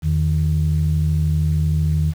sine tone pair together, 82.1 / 154.98 Hz, E2 / D#3, -6 / -7 cents, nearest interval major seventh, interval 1099 cents, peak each -17 dBFS, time 0.02-2.14 s, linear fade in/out 50 ms, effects tanh soft clip ceiling -9 dBFS + 7-bit

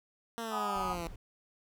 10% pulse linear sweep, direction down, 233.1 to 164.81 Hz, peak -28 dBFS, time 0.38-1.07 s, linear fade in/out 0 ms
sine chord, G# minor seventh, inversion third, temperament equal with one note detuned, 740 / 830.6 / 982.1 / 1244.5 Hz, F#5 / G#5 / B5 / D#6, 0 / 0 / -10 / 0 cents, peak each -40 / -39 / -40 / -35 dBFS, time 0.5-0.97 s, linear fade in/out 50 ms
brown noise, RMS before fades -46 dBFS, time 0.74-1.16 s, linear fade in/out 5 ms
effects none

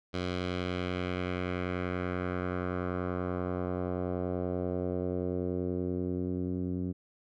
10% pulse tone with low-pass filter sweep, 90.4 Hz, F#2, 40 cents flat, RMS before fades -33 dBFS, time 0.13-6.93 s, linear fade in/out 20 ms, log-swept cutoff 4100 to 250 Hz, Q 1.5, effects none

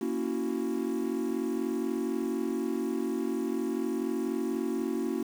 triangle chord, F# dominant seventh, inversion first, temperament equal, 233.1 / 277.2 / 329.6 / 370 Hz, A#3 / C#4 / E4 / F#4, 0 / 0 / 0 / 0 cents, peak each -32 dBFS, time 0.01-5.23 s, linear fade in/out 5 ms, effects 8-bit

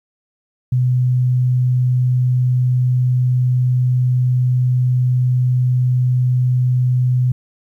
sine tone, 125.8 Hz, B2, 32 cents sharp, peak -12 dBFS, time 0.72-7.32 s, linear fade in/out 5 ms, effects 9-bit

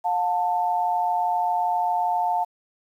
sine tone pair together, 715 / 887.5 Hz, F5 / A5, +41 / +15 cents, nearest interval major third, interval 374 cents, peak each -23 dBFS, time 0.04-2.45 s, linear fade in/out 20 ms, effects 9-bit

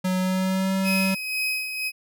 square tone with pitch glide, 185 to 191.41 Hz, F#3 to G3, 0 to -41 cents, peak -22 dBFS, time 0.04-1.15 s, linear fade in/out 10 ms, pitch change +59 cents, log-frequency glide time 0.19-0.74 s
35% pulse tone with tremolo, 2529 Hz, D#7, 28 cents sharp, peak -21 dBFS, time 0.83-1.92 s, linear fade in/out 50 ms, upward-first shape sine, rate 2 Hz, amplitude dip 55%
effects none

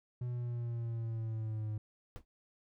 triangle exponential sweep, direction down, 123.47 to 106.6 Hz, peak -33 dBFS, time 0.21-1.78 s, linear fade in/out 5 ms
brown noise with exponential decay, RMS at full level -38 dBFS, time 2.16-2.25 s, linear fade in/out 0 ms, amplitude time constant 18 ms
effects none

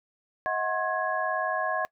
sine tone cluster, 636 / 734 / 1070 / 1667 Hz, D#5 / F#5 / C6 / G#6, +38 / -14 / +38 / +6 cents, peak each -31 dBFS, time 0.46-1.85 s, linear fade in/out 0 ms, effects noise-tail reverb RT60 0.1 s tail -22 dB re dry

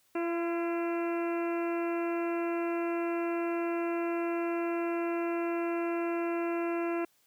harmonic tone with a mistuned harmonic, 340.1 Hz, F4, 46 cents flat, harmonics 1 / 2 / 3 / 4 / 5 / 6 / 7 / 8, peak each -30 / -37 / -42 / -43 / -47 / -49 / -47 / -47 dBFS, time 0.15-7.05 s, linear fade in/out 5 ms, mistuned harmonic 5, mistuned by -36 cents, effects white hiss -69 dBFS RMS until 7.26 s + high-pass 60 Hz 12 dB/octave

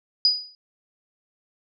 sine tone with exponential decay, 4935 Hz, D#8, 15 cents flat, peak -12 dBFS, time 0.25-0.55 s, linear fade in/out 1 ms, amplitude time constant 64 ms, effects none

